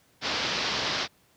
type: low-pass noise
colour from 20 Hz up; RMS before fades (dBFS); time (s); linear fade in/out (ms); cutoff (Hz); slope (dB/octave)
white; -29; 0.21-1.08; 50; 5300; 48
effects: pink hiss -63 dBFS RMS until 1.36 s + high-pass 80 Hz 12 dB/octave